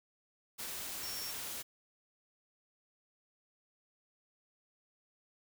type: tone in noise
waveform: sine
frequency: 5490 Hz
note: F8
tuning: 31 cents flat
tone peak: -43 dBFS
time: 1.02-1.32 s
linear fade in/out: 20 ms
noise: white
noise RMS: -42 dBFS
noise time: 0.58-1.63 s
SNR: -4 dB
effects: none